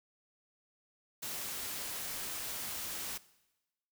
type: noise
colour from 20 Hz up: white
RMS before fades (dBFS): -40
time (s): 1.22-3.18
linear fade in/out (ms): 10
effects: noise-tail reverb RT60 1.0 s tail -19 dB re dry